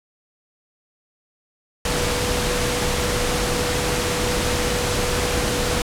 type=tone in noise; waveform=sine; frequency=490 Hz; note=B4; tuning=14 cents flat; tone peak=-26 dBFS; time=1.85-5.82 s; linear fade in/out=2 ms; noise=pink; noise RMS=-22 dBFS; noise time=1.85-5.82 s; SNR=-7 dB; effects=low-pass 10000 Hz 12 dB/octave